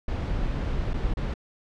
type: noise with dropouts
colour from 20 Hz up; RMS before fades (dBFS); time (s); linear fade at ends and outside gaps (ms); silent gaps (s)
brown; -27; 0.08-1.34; 5; 0.935-0.939 / 1.138-1.17
effects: low-pass 4000 Hz 12 dB/octave